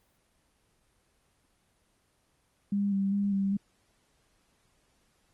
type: tone with vibrato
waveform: sine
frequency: 198.6 Hz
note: G3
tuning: 23 cents sharp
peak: -25 dBFS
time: 2.72-3.57 s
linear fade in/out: 5 ms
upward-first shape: square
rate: 2.5 Hz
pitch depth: 23 cents each way
effects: pink hiss -70 dBFS RMS until 5.33 s + Opus 24 kbps